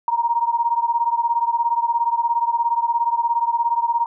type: beating tone pair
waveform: sine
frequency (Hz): 932.3 / 949.3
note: A#5 / A#5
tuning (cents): 0 / +31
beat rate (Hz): 17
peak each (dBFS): -19 / -21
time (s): 0.08-4.06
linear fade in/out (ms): 2
effects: none